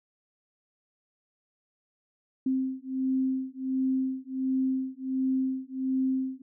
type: beating tone pair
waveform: sine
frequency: 261.6 / 263 Hz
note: C4 / C4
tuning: 0 / +9 cents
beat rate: 1.4 Hz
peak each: -29 dBFS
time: 2.46-6.42 s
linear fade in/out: 5 ms
effects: none